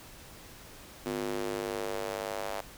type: tone with high-pass filter sweep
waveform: square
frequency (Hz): 50.9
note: G#1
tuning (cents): -34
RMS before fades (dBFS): -35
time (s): 1.06-2.61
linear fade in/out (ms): 0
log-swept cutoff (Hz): 300 to 650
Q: 2.3
effects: pink hiss -50 dBFS RMS until 2.77 s